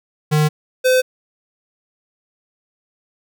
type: tone pair in turn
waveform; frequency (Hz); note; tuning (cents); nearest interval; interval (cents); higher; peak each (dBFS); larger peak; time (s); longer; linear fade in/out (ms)
square; 152.1 / 511.6; D#3 / C5; -39 / -39; octave + major sixth; 2100; second; -13 / -12; second; 0.31-0.49 / 0.84-1.02; neither; 20
effects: none